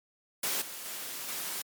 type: noise with level steps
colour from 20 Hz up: white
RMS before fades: -31 / -42 / -39 / -36 dBFS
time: 0.43-1.62 s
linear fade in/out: 5 ms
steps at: 0.61 / 0.85 / 1.28 s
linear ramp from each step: 10 ms
effects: high-pass 200 Hz 12 dB/octave + MP3 96 kbps